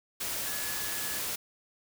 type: tone in noise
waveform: sine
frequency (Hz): 1700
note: G#6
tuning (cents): +40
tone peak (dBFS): -42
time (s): 0.46-1.19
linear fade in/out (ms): 10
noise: white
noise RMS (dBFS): -34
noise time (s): 0.2-1.36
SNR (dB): -11
effects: none